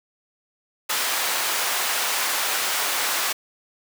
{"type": "high-pass noise", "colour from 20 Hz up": "pink", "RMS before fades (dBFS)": -24, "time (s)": [0.89, 3.33], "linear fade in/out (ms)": 10, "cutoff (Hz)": 860, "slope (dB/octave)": 12, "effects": []}